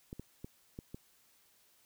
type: clicks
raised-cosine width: 3 ms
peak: -30 dBFS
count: 5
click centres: 0.129 / 0.196 / 0.445 / 0.789 / 0.945 s
effects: white hiss -68 dBFS RMS until 1.85 s